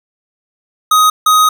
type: tone bursts at uneven times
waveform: square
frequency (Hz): 1254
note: D#6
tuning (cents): +13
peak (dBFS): -7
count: 2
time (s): 0.91-1.1 / 1.26-1.49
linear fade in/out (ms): 5
effects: none